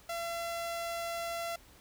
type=tone; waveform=sawtooth; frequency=678 Hz; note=E5; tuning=49 cents sharp; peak=-31 dBFS; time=0.09-1.56 s; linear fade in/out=5 ms; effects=added 60 Hz sine -63 dBFS peak until 1.8 s + pink hiss -59 dBFS RMS until 1.8 s